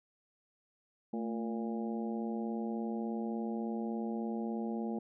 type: harmonic tone with a mistuned harmonic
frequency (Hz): 116.54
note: A#2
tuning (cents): 0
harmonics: 2 / 3 / 4 / 5 / 6 / 7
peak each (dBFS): -35 / -42 / -44 / -49 / -49 / -47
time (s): 1.13-4.99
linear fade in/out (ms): 5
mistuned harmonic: 2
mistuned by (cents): -68
effects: none